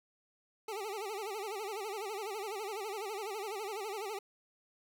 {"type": "tone with vibrato", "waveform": "25% pulse", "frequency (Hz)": 413.8, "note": "G#4", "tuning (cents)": -6, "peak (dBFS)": -34, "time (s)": [0.68, 4.19], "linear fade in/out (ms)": 5, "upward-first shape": "sine", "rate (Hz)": 12, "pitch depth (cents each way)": 140, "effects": []}